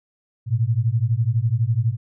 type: beating tone pair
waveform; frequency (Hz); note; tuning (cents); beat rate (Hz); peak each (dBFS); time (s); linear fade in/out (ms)
sine; 109.1 / 121.1; A2 / B2; -14 / -34; 12; -20; 0.46-1.97; 50
effects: none